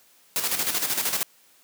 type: noise with tremolo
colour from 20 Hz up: white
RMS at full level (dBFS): -24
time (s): 0.36-1.23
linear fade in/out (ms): 0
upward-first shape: square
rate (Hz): 13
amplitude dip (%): 55
effects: white hiss -58 dBFS RMS until 1.63 s + high-pass 150 Hz 12 dB/octave